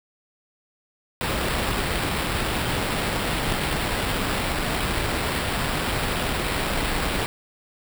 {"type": "noise with sample-and-hold", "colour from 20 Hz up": "pink", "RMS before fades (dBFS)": -25, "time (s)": [1.21, 7.26], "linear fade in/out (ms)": 0, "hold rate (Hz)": 6300, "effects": []}